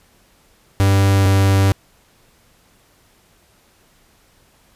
45% pulse tone pair in turn, 98 / 97.53 Hz, G2 / G2, 0 / -8 cents, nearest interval unison, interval 8 cents, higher first, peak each -11 dBFS, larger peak neither, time 0.8-1.26 / 1.26-1.72 s, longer neither, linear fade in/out 0 ms, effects pink hiss -55 dBFS RMS until 4.75 s + resampled to 32000 Hz

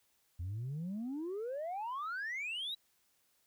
sine exponential sweep, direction up, 82.41 to 3951 Hz, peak -35 dBFS, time 0.39-2.75 s, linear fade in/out 10 ms, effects tanh soft clip ceiling -35 dBFS + white hiss -74 dBFS RMS until 3.46 s

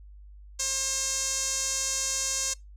sawtooth tone with band-pass filter, 534 Hz, C5, 35 cents sharp, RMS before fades -29 dBFS, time 0.59-2.54 s, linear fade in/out 10 ms, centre 6700 Hz, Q 4.6, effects noise-tail reverb RT60 0.2 s tail -25 dB re dry + added 50 Hz sine -45 dBFS peak until 2.76 s

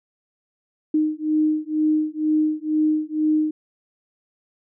sine beating tone pair, 307.3 / 309.4 Hz, D#4 / D#4, -21 / -10 cents, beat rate 2.1 Hz, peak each -21 dBFS, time 0.94-3.51 s, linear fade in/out 5 ms, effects none

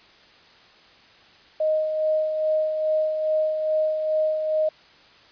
sine tone with tremolo, 622.3 Hz, D#5, in tune, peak -18 dBFS, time 1.6-4.69 s, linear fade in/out 5 ms, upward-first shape sine, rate 2.4 Hz, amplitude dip 45%, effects white hiss -52 dBFS RMS until 5.31 s + resampled to 11025 Hz

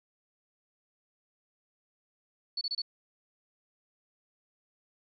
sine tone bursts, 4435 Hz, C#8, in tune, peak -30 dBFS, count 4, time 2.57-2.819 s, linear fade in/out 5 ms, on 42 ms, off 27 ms, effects none

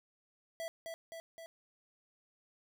square tone with echo, 659.3 Hz, E5, in tune, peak -39 dBFS, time 0.6-0.68 s, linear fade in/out 0 ms, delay 260 ms, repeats 3, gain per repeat -3 dB, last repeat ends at 1.46 s, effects none

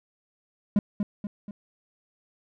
triangle tone with echo, 204.6 Hz, G#3, 26 cents flat, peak -15 dBFS, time 0.76-0.79 s, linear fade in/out 2 ms, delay 240 ms, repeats 3, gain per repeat -6 dB, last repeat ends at 1.51 s, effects none

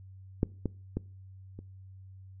clicks, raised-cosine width 3 ms, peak -12 / -17 / -18 / -30 dBFS, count 4, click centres 0.431 / 0.657 / 0.97 / 1.59 s, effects noise-tail reverb RT60 0.4 s tail -23 dB re dry + added 95 Hz sine -47 dBFS peak until 2.4 s

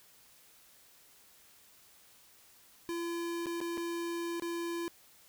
square tone with dropouts, 340 Hz, F4, 46 cents flat, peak -35 dBFS, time 2.89-4.88 s, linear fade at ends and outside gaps 0 ms, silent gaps 3.459-3.467 / 3.604-3.613 / 3.773-3.778 / 4.398-4.422 s, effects white hiss -61 dBFS RMS until 5.28 s

